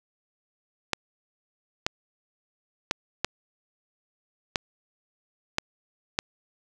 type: clicks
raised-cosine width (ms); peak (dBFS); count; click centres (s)
0.2; -6; 7; 0.933 / 1.865 / 2.911 / 3.246 / 4.558 / 5.584 / 6.189
effects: none